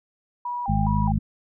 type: tone with vibrato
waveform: sine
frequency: 880 Hz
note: A5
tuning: in tune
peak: -26 dBFS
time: 0.45-1.12 s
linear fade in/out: 5 ms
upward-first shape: square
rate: 2.4 Hz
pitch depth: 170 cents each way
type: harmonic tone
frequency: 52.3 Hz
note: G#1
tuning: 13 cents sharp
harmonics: 1 / 2 / 3 / 4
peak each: -25 / -25 / -25 / -25 dBFS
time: 0.68-1.19 s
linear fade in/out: 10 ms
effects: none